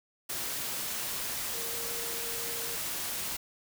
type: tone in noise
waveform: sine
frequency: 466.2 Hz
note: A#4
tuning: in tune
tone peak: -44 dBFS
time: 1.53-2.76 s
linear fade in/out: 10 ms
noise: white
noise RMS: -35 dBFS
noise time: 0.29-3.37 s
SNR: -12 dB
effects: none